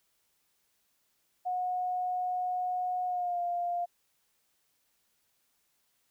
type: tone with pitch glide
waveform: sine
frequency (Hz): 728 to 700.4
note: F#5 to F5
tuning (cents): -28 to +5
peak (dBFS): -29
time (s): 1.45-3.86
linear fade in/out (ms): 20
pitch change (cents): -67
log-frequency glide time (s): 3.06-3.4
effects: white hiss -74 dBFS RMS until 6.1 s